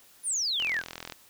sine exponential sweep, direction down, 10220 to 1459 Hz, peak -26 dBFS, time 0.23-0.83 s, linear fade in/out 50 ms
click train, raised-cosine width 0.2 ms, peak -20 dBFS, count 23, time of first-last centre 0.6-1.123 s, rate 42.1 Hz
effects white hiss -57 dBFS RMS until 1.29 s

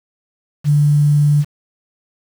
sine tone with quantisation, 146.9 Hz, D3, 1 cent sharp, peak -9 dBFS, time 0.64-1.45 s, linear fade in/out 50 ms, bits 6, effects none

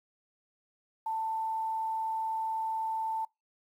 sine tone with quantisation, 888 Hz, A5, 16 cents sharp, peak -30 dBFS, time 1.06-3.25 s, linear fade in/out 5 ms, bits 10, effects noise-tail reverb RT60 0.2 s tail -23 dB re dry

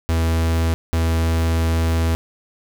45% pulse tone pair in turn, 82 / 82 Hz, E2 / E2, -9 / -9 cents, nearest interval unison, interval 0 cents, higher neither, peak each -16 dBFS, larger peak neither, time 0.09-0.74 / 0.93-2.15 s, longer second, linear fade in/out 0 ms, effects none

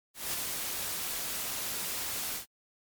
white noise with ADSR envelope, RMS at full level -32 dBFS, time 0.14-2.46 s, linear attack 190 ms, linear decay 17 ms, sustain -3 dB, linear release 110 ms, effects MP3 96 kbps

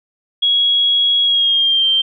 sine tone with pitch glide, 3322 to 3150 Hz, G#7 to G7, 0 to +8 cents, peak -11 dBFS, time 0.42-2.02 s, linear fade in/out 10 ms, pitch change -92 cents, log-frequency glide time 1.23-1.86 s, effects none

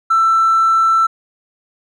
sine tone with hard clipping, 1333 Hz, E6, 19 cents sharp, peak -10 dBFS, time 0.1-1.07 s, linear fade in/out 10 ms, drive 1 dB, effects none

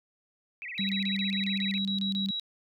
sine tone with vibrato, 2243 Hz, C#7, 20 cents sharp, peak -36 dBFS, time 0.62-1.78 s, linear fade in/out 0 ms, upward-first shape sine, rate 16 Hz, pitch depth 290 cents each way
sine tone bursts, 3875 Hz, B7, 34 cents flat, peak -30 dBFS, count 12, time 0.78-2.397 s, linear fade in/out 0 ms, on 110 ms, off 27 ms
sine tone, 196 Hz, G3, in tune, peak -29 dBFS, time 0.79-2.31 s, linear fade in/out 5 ms
effects none

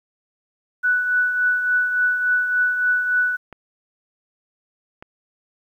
sine tone with tremolo, 1483 Hz, F#6, 4 cents sharp, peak -14 dBFS, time 0.83-3.37 s, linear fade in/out 20 ms, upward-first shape triangle, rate 3.5 Hz, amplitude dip 55%
clicks, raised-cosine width 0.5 ms, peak -23 dBFS, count 2, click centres 3.527 / 5.025 s
effects 9-bit

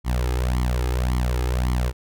sawtooth tone with flanger, 61.74 Hz, B1, in tune, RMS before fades -22 dBFS, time 0.04-1.93 s, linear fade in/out 50 ms, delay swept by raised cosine 0.93 to 2.43 ms, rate 1.8 Hz, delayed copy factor +0.9, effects none

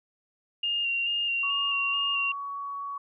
sine tone with vibrato, 2794 Hz, F7, in tune, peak -25 dBFS, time 0.63-2.32 s, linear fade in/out 5 ms, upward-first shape square, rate 2.3 Hz, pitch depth 20 cents each way
sine tone, 1124 Hz, C#6, 24 cents sharp, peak -32 dBFS, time 1.43-2.98 s, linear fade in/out 5 ms
effects none

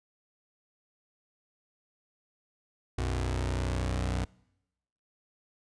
sawtooth tone pair together, 61.74 / 92.51 Hz, B1 / F#2, 0 / 0 cents, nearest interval perfect fifth, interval 700 cents, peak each -26 / -29 dBFS, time 2.98-4.25 s, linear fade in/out 5 ms, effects noise-tail reverb RT60 0.9 s tail -25 dB re dry + resampled to 22050 Hz

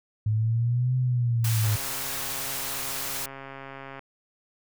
sine exponential two-way sweep, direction up then down, 106.3 to 128.5 to 106.3 Hz, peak -21 dBFS, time 0.26-1.76 s, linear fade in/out 5 ms, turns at 0.96 s
white band-stop noise, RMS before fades -32 dBFS, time 1.44-3.26 s, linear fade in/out 5 ms, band 150 to 740 Hz, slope 24 dB/octave
click train, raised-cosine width 0.5 ms, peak -25 dBFS, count 321, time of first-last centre 1.64-3.993 s, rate 136 Hz
effects none

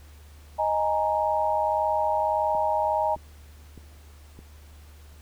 sine chord, D# suspended fourth, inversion none, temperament equal, 622.3 / 830.6 / 932.3 Hz, D#5 / G#5 / A#5, 0 / 0 / 0 cents, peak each -26 dBFS, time 0.58-3.16 s, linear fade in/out 20 ms
click train, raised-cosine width 3 ms, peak -31 dBFS, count 4, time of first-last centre 2.55-4.39 s, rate 1.63 Hz
effects added 74 Hz sine -46 dBFS peak until 5.21 s + pink hiss -56 dBFS RMS until 5.21 s

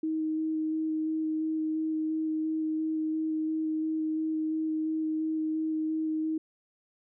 sine tone with vibrato, 314.7 Hz, D#4, 20 cents sharp, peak -27 dBFS, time 0.03-6.38 s, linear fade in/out 5 ms, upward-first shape square, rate 2.9 Hz, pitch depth 8 cents each way, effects none

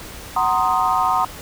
sine chord, C half-diminished seventh, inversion second, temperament equal with one note detuned, 747.3 / 932.3 / 1046.5 / 1244.5 Hz, Gb5 / Bb5 / C6 / Eb6, +17 / 0 / 0 / 0 cents, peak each -21 dBFS, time 0.36-1.25 s, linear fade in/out 5 ms, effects pink hiss -36 dBFS RMS until 1.41 s

